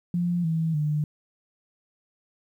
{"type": "tone with pitch steps", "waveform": "sine", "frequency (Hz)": [174.61, 161.98, 150.26], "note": ["F3", "E3", "D3"], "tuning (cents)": [0, -30, 40], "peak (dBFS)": -22, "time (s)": [0.14, 1.04], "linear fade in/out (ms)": 2, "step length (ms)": 300, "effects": ["10-bit"]}